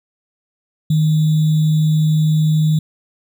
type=tone with sample-and-hold; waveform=sine; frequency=155.56 Hz; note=D#3; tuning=in tune; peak=-11 dBFS; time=0.9-2.79 s; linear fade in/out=5 ms; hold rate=3675 Hz; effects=none